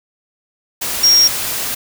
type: tone in noise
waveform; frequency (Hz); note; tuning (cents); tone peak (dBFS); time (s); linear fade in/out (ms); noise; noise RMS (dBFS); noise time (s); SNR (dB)
sine; 5588; F8; 0; -7; 1.03-1.28; 10; white; -21; 0.81-1.75; +11
effects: none